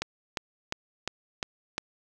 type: click train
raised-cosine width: 0.2 ms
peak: -12 dBFS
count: 6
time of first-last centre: 0.02-1.781 s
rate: 2.84 Hz
effects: none